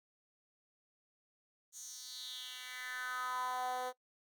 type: tone with high-pass filter sweep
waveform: 10% pulse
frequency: 252.5 Hz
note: B3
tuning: 39 cents sharp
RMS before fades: -42 dBFS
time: 1.72-3.93 s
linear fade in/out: 50 ms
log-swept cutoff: 7100 to 550 Hz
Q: 4
effects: noise-tail reverb RT60 0.1 s tail -19 dB re dry